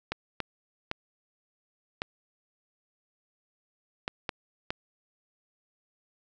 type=clicks; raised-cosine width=0.3 ms; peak=-14 dBFS; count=7; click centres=0.12 / 0.403 / 0.914 / 2.019 / 4.079 / 4.292 / 4.705 s; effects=resampled to 16000 Hz + 9-bit